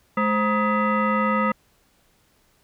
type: tone with frequency modulation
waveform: sine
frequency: 523.3 Hz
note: C5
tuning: in tune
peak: -18 dBFS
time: 0.17-1.52 s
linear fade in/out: 5 ms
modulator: 736 Hz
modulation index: 1.7
effects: pink hiss -62 dBFS RMS until 2.63 s